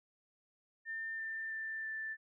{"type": "tone with pitch steps", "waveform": "sine", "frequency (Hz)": [1800, 1788.6, 1777.3, 1766], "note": ["A6", "A6", "A6", "A6"], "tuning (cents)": [39, 28, 17, 6], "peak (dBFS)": -38, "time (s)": [0.85, 2.17], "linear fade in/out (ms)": 50, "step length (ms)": 330, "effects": []}